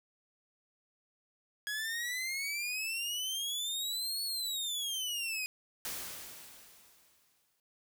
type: exponential two-way sweep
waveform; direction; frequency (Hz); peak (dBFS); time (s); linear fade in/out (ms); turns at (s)
sawtooth; up then down; 1661.2 to 4427 to 2473; -31; 1.67-5.46; 0; 4.23
type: noise with exponential decay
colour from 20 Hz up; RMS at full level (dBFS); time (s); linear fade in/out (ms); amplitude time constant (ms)
white; -38; 5.85-7.6; 1; 380
effects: none